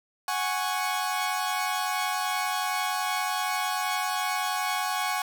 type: chord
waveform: sawtooth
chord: F# suspended second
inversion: none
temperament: equal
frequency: 740 / 830.6 / 1108.7 Hz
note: F#5 / G#5 / C#6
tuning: 0 / 0 / 0 cents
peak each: -27 dBFS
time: 0.28-5.22 s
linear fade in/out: 2 ms
effects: none